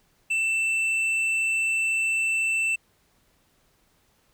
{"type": "tone with hard clipping", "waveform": "sine", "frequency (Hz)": 2666, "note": "E7", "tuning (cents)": 19, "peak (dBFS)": -23, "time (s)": [0.3, 2.76], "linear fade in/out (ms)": 10, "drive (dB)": 5, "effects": ["pink hiss -65 dBFS RMS until 4.33 s"]}